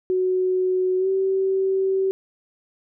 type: tone with pitch glide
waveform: sine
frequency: 370 to 383.5 Hz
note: F#4 to G4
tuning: 0 to -38 cents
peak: -18 dBFS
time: 0.1-2.11 s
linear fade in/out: 0 ms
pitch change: +62 cents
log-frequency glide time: 0.98-1.08 s
effects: none